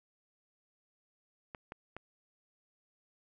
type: clicks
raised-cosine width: 0.5 ms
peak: -28 dBFS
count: 3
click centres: 1.548 / 1.721 / 1.966 s
effects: none